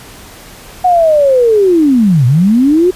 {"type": "linear two-way sweep", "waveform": "sine", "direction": "down then up", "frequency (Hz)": [740, 116.54, 374.7], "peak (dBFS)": -5, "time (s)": [0.84, 2.91], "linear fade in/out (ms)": 10, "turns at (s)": 2.26, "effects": ["pink hiss -34 dBFS RMS until 2.95 s", "resampled to 32000 Hz"]}